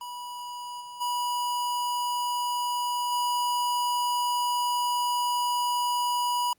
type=tone with level steps; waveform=square; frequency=975 Hz; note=B5; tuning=23 cents flat; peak=-36 / -40 / -27 / -25 dBFS; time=0.01-6.53 s; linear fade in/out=2 ms; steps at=0.8 / 1 / 3.11 s; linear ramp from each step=20 ms; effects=pink hiss -70 dBFS RMS until 6.58 s + Opus 32 kbps